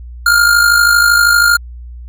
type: tone with amplitude modulation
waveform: square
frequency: 1409 Hz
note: F6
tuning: 15 cents sharp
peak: -5 dBFS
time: 0.26-1.57 s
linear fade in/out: 5 ms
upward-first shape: sine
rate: 52.7 Hz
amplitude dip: 55%
effects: added 60 Hz sine -27 dBFS peak until 2.08 s